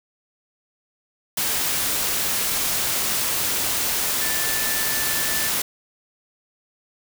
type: tone in noise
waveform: sine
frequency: 1760 Hz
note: A6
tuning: in tune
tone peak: -30 dBFS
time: 4.21-5.49 s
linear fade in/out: 5 ms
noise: white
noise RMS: -23 dBFS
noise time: 1.37-5.62 s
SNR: -10 dB
effects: none